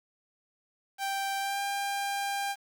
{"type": "tone with pitch glide", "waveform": "sawtooth", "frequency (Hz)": [785, 798.3], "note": ["G5", "G5"], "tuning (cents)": [2, 31], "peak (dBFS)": -26, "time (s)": [0.98, 2.56], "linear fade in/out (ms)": 50, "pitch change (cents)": 29, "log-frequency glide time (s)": [1.39, 1.61], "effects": ["9-bit"]}